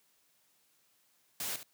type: noise with echo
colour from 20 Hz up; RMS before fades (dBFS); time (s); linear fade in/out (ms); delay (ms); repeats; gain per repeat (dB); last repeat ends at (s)
white; -37; 1.4-1.56; 2; 71; 1; -11; 1.631
effects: white hiss -71 dBFS RMS until 1.73 s + high-pass 100 Hz 12 dB/octave